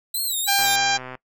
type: tone with vibrato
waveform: 10% pulse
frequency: 3951 Hz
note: B7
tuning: in tune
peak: -16 dBFS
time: 0.14-0.76 s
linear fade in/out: 5 ms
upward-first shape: sine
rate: 3 Hz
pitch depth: 130 cents each way
type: harmonic tone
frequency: 796 Hz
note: G5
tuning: 26 cents sharp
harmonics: 1 / 2 / 3 / 4 / 5 / 6 / 7 / 8 / 9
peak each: -22 / -25 / -27 / -28 / -29 / -30 / -30 / -31 / -32 dBFS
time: 0.47-0.98 s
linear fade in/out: 20 ms
type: click train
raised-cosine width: 0.5 ms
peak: -20 dBFS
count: 73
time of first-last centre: 0.59-1.152 s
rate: 128 Hz
effects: noise-tail reverb RT60 0.1 s tail -22 dB re dry